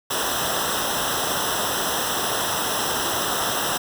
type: noise with comb filter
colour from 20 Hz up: pink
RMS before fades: -24 dBFS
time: 0.1-3.78 s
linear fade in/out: 10 ms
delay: 0.44 ms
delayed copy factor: -1
effects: none